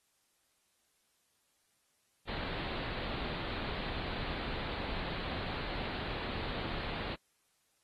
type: low-pass noise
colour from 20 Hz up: pink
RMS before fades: -39 dBFS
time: 2.27-7.16 s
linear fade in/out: 20 ms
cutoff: 4400 Hz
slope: 96 dB/octave
effects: white hiss -75 dBFS RMS until 7.83 s + AAC 32 kbps